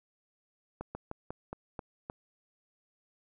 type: slowing click train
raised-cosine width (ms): 1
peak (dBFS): -24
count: 7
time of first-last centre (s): 0.81-2.099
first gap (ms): 140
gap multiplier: 1.17
effects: none